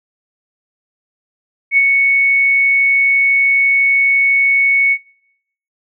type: tone with ADSR envelope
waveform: sine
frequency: 2217 Hz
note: C#7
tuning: in tune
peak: -6 dBFS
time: 1.71-4.98 s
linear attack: 63 ms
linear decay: 34 ms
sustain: -3 dB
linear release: 59 ms
effects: noise-tail reverb RT60 0.8 s tail -25 dB re dry